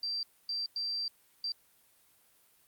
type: tone bursts at uneven times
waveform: sine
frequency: 4700 Hz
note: D8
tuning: 1 cent sharp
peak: -32 dBFS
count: 4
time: 0.03-0.23 / 0.49-0.66 / 0.76-1.08 / 1.44-1.52 s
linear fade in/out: 2 ms
effects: white hiss -66 dBFS RMS until 2.67 s + Opus 32 kbps